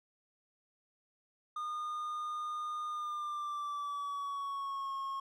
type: tone with pitch glide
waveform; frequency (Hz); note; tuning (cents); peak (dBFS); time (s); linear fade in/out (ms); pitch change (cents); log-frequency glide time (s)
triangle; 1220 to 1086.9; D#6 to C#6; -34 to -34; -34; 1.56-5.2; 5; -200; 2.88-4.93
effects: none